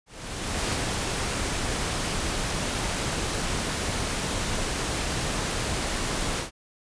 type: noise with ADSR envelope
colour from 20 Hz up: pink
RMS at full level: -26 dBFS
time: 0.06-6.51 s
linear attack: 670 ms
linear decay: 37 ms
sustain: -2 dB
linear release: 120 ms
effects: resampled to 22050 Hz